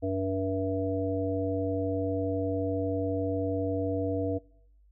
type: harmonic tone with a mistuned harmonic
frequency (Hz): 96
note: G2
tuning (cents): -36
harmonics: 1 / 3 / 5 / 7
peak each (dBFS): -33 / -31 / -32 / -34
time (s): 0.02-4.39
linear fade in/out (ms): 20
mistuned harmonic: 7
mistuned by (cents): -27
effects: noise-tail reverb RT60 0.7 s tail -24 dB re dry + added 50 Hz sine -57 dBFS peak until 4.91 s